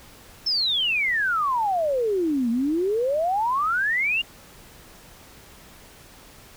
sine exponential two-way sweep, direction down then up, 5400 to 225.2 to 2879 Hz, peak -20 dBFS, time 0.46-4.22 s, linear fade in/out 10 ms, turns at 2.5 s, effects pink hiss -48 dBFS RMS until 6.56 s

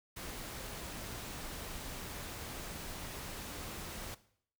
pink noise, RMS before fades -44 dBFS, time 0.16-4.15 s, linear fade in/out 10 ms, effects noise-tail reverb RT60 0.6 s tail -17 dB re dry

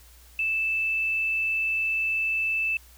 sine tone, 2637 Hz, E7, in tune, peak -23 dBFS, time 0.39-2.77 s, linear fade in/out 2 ms, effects added 60 Hz sine -51 dBFS peak until 2.97 s + white hiss -55 dBFS RMS until 2.97 s

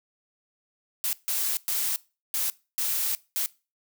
blue noise bursts at uneven times, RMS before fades -27 dBFS, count 6, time 1.04-1.13 / 1.28-1.57 / 1.68-1.96 / 2.34-2.5 / 2.78-3.15 / 3.36-3.46 s, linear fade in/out 0 ms, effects noise-tail reverb RT60 0.3 s tail -21 dB re dry

